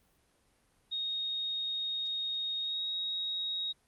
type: tone with pitch glide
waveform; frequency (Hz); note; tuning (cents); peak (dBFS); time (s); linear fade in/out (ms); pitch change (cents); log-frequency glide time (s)
sine; 3729 to 3779; A#7 to A#7; 0 to +23; -32; 0.91-3.73; 20; +23; 2.61-2.82
effects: pink hiss -70 dBFS RMS until 3.87 s + Opus 32 kbps